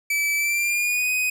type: tone with pitch glide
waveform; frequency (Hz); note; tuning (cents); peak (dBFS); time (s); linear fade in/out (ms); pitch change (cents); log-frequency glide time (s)
45% pulse; 2307 to 2501; D7 to D#7; -31 to +8; -20; 0.1-1.3; 5; +139; 0.36-1.11
effects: none